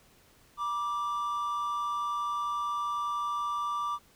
triangle tone pair together, 964.3 / 1174.7 Hz, B5 / D6, -42 / 0 cents, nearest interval minor third, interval 342 cents, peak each -36 / -28 dBFS, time 0.57-3.99 s, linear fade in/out 50 ms, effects pink hiss -61 dBFS RMS until 4.15 s

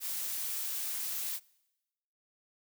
blue noise, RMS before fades -36 dBFS, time 0-1.4 s, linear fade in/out 50 ms, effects noise-tail reverb RT60 1.0 s tail -24 dB re dry

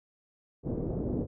white low-pass noise, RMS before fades -32 dBFS, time 0.63-1.27 s, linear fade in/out 50 ms, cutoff 430 Hz, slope 24 dB/octave, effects none

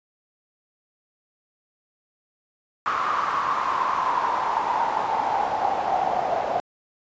pink noise with band-pass filter sweep, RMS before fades -24 dBFS, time 2.86-6.6 s, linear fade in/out 0 ms, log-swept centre 1200 to 700 Hz, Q 7.9, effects resampled to 16000 Hz

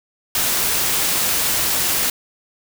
white noise, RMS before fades -19 dBFS, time 0.35-2.1 s, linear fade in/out 2 ms, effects none

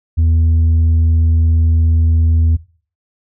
sine tone, 81.4 Hz, E2, 21 cents flat, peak -6 dBFS, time 0.17-2.57 s, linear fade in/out 20 ms, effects noise-tail reverb RT60 0.4 s tail -19 dB re dry + tanh soft clip ceiling -8 dBFS

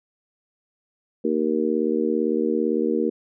harmonic tone, 77.78 Hz, D#2, in tune, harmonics 3 / 4 / 5 / 6, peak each -25 / -25 / -25 / -25 dBFS, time 1.24-3.1 s, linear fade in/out 10 ms, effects none

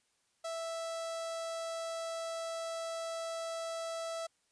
sawtooth tone with notch filter, 659.3 Hz, E5, in tune, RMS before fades -39 dBFS, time 0.44-4.27 s, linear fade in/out 10 ms, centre 2300 Hz, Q 1.5, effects white hiss -75 dBFS RMS until 4.51 s + resampled to 22050 Hz

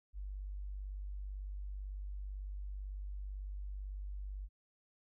sine tone, 49 Hz, G1, in tune, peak -40 dBFS, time 0.13-4.49 s, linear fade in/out 50 ms, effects none

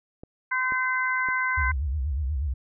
clicks, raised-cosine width 2 ms, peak -27 / -26 / -27 dBFS, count 3, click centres 0.235 / 0.722 / 1.287 s
harmonic tone, 513 Hz, C5, 34 cents flat, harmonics 2 / 3 / 4, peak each -28 / -26 / -28 dBFS, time 0.51-1.72 s, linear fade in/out 10 ms
sine tone with vibrato, 70.5 Hz, C#2, 30 cents sharp, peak -24 dBFS, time 1.57-2.54 s, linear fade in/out 10 ms, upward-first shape sine, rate 8.3 Hz, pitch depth 200 cents each way
effects none

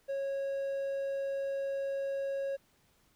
triangle tone, 549 Hz, C#5, 17 cents flat, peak -30 dBFS, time 0.08-2.57 s, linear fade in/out 20 ms, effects pink hiss -69 dBFS RMS until 3.15 s

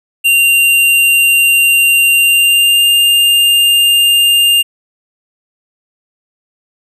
square tone with pitch glide, 2776 to 2805 Hz, F7 to F7, -11 to +7 cents, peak -7 dBFS, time 0.24-4.63 s, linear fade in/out 20 ms, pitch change +18 cents, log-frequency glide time 2.14-2.85 s, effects none

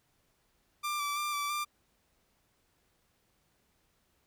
sawtooth tone with vibrato, 1174.7 Hz, D6, in tune, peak -28 dBFS, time 0.83-1.65 s, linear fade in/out 20 ms, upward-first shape square, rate 3 Hz, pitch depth 20 cents each way, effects pink hiss -73 dBFS RMS until 4.26 s

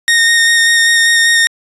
sawtooth tone with vibrato, 1848 Hz, A#6, 16 cents flat, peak -4 dBFS, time 0.08-1.47 s, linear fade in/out 0 ms, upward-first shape square, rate 5.1 Hz, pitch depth 10 cents each way, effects resampled to 24000 Hz

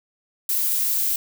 violet noise, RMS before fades -22 dBFS, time 0.49-1.16 s, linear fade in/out 2 ms, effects none

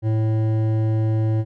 sine tone with hard clipping, 110 Hz, A2, in tune, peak -19 dBFS, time 0.02-1.45 s, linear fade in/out 50 ms, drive 11 dB, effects none

